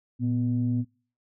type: tone pair together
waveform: sine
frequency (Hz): 116.9 / 247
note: A#2 / B3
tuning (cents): +5 / 0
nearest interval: octave + minor second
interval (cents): 1295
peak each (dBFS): -25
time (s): 0.19-0.85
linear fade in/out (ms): 50
effects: noise-tail reverb RT60 0.4 s tail -23 dB re dry + tanh soft clip ceiling -16 dBFS